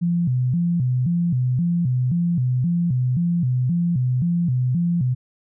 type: tone with vibrato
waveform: sine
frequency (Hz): 147.6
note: D3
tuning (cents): +9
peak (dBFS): -17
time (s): 0.01-5.15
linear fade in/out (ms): 20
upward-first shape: square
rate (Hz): 1.9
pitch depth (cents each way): 270
effects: none